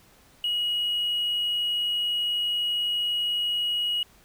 triangle tone with hard clipping, 2902 Hz, F#7, 34 cents flat, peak -24 dBFS, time 0.44-4.03 s, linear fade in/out 2 ms, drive 4 dB, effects pink hiss -57 dBFS RMS until 4.24 s

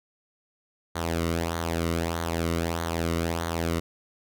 sawtooth tone with flanger, 83.5 Hz, E2, 23 cents sharp, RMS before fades -28 dBFS, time 0.95-3.8 s, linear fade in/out 10 ms, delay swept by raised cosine 0.38 to 1.22 ms, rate 1.6 Hz, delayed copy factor -0.65, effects none

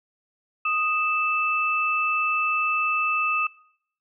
sine tone pair together, 1244.5 / 2637 Hz, D#6 / E7, 0 / 0 cents, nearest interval octave + minor second, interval 1300 cents, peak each -24 dBFS, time 0.65-3.47 s, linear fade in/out 5 ms, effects noise-tail reverb RT60 0.7 s tail -23 dB re dry

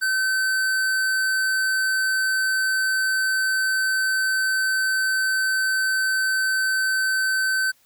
sine tone with hard clipping, 1535 Hz, G6, 37 cents flat, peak -21 dBFS, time 0.01-7.72 s, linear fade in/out 20 ms, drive 17 dB, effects white hiss -60 dBFS RMS until 7.85 s

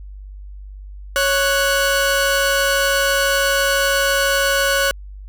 sawtooth tone pair together, 554 / 1480 Hz, C#5 / F#6, -1 / 0 cents, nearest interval octave + perfect fourth, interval 1701 cents, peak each -14 dBFS, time 1.16-4.91 s, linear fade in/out 0 ms, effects added 49 Hz sine -32 dBFS peak until 5.28 s

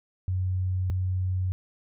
sine tone pair in turn, 92.5 / 92.5 Hz, F#2 / F#2, 0 / 0 cents, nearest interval unison, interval 0 cents, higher neither, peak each -24 dBFS, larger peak neither, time 0.28-0.9 / 0.9-1.52 s, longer neither, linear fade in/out 0 ms, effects none

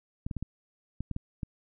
clicks, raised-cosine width 5 ms, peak -21 dBFS, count 8, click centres 0.265 / 0.312 / 0.367 / 0.426 / 1.006 / 1.113 / 1.164 / 1.432 s, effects none

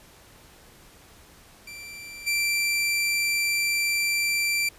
sawtooth tone with level steps, 2349 Hz, D7, in tune, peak -35 / -19 dBFS, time 1.67-4.69 s, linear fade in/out 5 ms, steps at 2.26 s, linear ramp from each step 20 ms, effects pink hiss -52 dBFS RMS until 4.78 s + resampled to 32000 Hz

